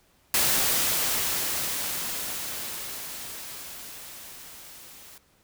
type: noise with level ramp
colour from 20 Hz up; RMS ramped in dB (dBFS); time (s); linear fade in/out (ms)
white; -22 to -48; 0.34-5.18; 2
effects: pink hiss -63 dBFS RMS until 5.43 s